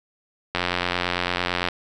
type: click train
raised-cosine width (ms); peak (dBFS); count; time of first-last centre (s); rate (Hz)
0.3; -6; 102; 0.55-1.686; 88.9
effects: none